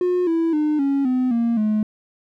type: tone with pitch steps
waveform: triangle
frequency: 359.6 / 329.8 / 302.4 / 277.3 / 254.3 / 233.2 / 213.8 Hz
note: F#4 / E4 / D#4 / C#4 / C4 / A#3 / A3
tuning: -49 / +1 / -49 / +1 / -49 / +1 / -49 cents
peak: -14 dBFS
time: 0.01-1.83 s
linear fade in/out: 2 ms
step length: 260 ms
effects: tanh soft clip ceiling -11 dBFS